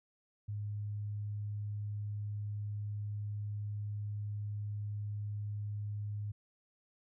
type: tone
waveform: sine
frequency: 103.83 Hz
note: G#2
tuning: in tune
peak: -36 dBFS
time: 0.48-6.32 s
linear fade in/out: 10 ms
effects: none